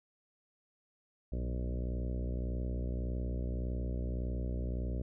harmonic tone with a mistuned harmonic, 61.74 Hz, B1, in tune, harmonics 1 / 2 / 3 / 4 / 5 / 6 / 7 / 8 / 9 / 10, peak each -34 / -42 / -44 / -46 / -49 / -50 / -52 / -53 / -52 / -54 dBFS, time 1.32-5.02 s, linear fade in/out 5 ms, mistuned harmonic 2, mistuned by -54 cents, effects none

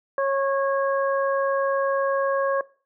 harmonic tone, 548 Hz, C#5, 20 cents flat, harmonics 1 / 2 / 3, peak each -21 / -27 / -31 dBFS, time 0.18-2.61 s, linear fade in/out 2 ms, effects noise-tail reverb RT60 0.4 s tail -21 dB re dry

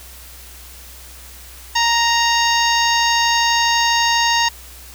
harmonic tone with a mistuned harmonic, 932.3 Hz, A#5, in tune, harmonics 1 / 2 / 3 / 4 / 5 / 6 / 7, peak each -17 / -20 / -22 / -23 / -24 / -25 / -25 dBFS, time 1.75-4.49 s, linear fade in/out 10 ms, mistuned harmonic 6, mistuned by -53 cents, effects added 62 Hz sine -40 dBFS peak until 4.94 s + white hiss -40 dBFS RMS until 4.94 s

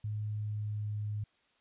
sine tone with pitch glide, 106 to 104.96 Hz, G#2 to G#2, +36 to +19 cents, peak -33 dBFS, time 0.04-1.24 s, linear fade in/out 5 ms, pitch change -17 cents, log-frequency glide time 0.26-0.94 s, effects white hiss -71 dBFS RMS until 1.6 s + resampled to 8000 Hz

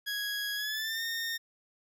20% pulse tone with pitch glide, 1661.2 to 1832.6 Hz, G#6 to A#6, 0 to -30 cents, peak -27 dBFS, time 0.06-1.38 s, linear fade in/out 20 ms, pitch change +170 cents, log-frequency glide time 0.55-1.03 s, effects none

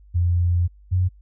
sine tone pair in turn, 87.31 / 91.42 Hz, F2 / F#2, 0 / -20 cents, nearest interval minor second, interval 80 cents, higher second, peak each -16 dBFS, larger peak neither, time 0.14-0.68 / 0.91-1.09 s, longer first, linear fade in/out 20 ms, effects added 50 Hz sine -46 dBFS peak until 1.21 s

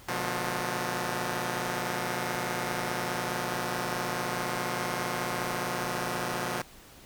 5% pulse chord, B diminished seventh, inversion none, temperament just, 123.47 / 148.16 / 177.8 / 213.4 Hz, B2 / D3 / F3 / Ab3, 0 / +16 / +31 / +47 cents, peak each -23 / -28 / -22 / -28 dBFS, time 0.08-6.62 s, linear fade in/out 5 ms, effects pink hiss -52 dBFS RMS until 7.05 s

